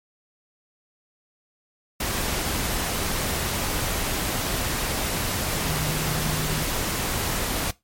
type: tone in noise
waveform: sine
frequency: 152.6 Hz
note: D#3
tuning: 33 cents flat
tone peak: -27 dBFS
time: 5.66-6.64 s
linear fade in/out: 5 ms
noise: pink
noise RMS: -26 dBFS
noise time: 2-7.71 s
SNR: -4 dB
effects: noise-tail reverb RT60 0.2 s tail -20 dB re dry + MP3 64 kbps